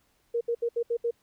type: tone bursts at uneven times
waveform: sine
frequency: 469.6 Hz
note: A#4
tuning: 13 cents sharp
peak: -24 dBFS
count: 6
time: 0.34-0.41 / 0.48-0.55 / 0.62-0.69 / 0.76-0.83 / 0.9-0.97 / 1.04-1.11 s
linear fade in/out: 10 ms
effects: pink hiss -69 dBFS RMS until 1.22 s